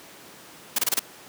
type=noise bursts; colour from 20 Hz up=white; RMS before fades=-22 dBFS; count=5; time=0.76-0.994 s; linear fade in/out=5 ms; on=26 ms; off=26 ms; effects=pink hiss -46 dBFS RMS until 1.28 s + high-pass 200 Hz 12 dB/octave